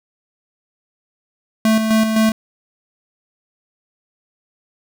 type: tone with tremolo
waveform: square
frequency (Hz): 220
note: A3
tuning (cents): 0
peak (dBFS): -12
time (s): 1.65-2.32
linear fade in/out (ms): 2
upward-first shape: square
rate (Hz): 3.9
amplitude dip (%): 45
effects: none